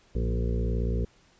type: harmonic tone with a mistuned harmonic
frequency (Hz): 58.27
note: A#1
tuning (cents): 0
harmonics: 1 / 2 / 3 / 4 / 6 / 7 / 8 / 9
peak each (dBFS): -26 / -32 / -35 / -37 / -41 / -38 / -39 / -46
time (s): 0.15-1.05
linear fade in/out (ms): 5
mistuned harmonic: 2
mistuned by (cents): -45
effects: pink hiss -61 dBFS RMS until 1.39 s + resampled to 16000 Hz